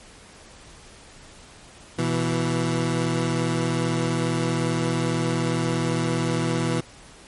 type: tone pair together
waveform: 20% pulse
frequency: 122.3 / 164.67 Hz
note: B2 / E3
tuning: -16 / -2 cents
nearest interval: perfect fourth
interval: 514 cents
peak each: -20 / -19 dBFS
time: 1.98-6.81 s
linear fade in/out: 10 ms
effects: pink hiss -47 dBFS RMS until 7.27 s + MP3 48 kbps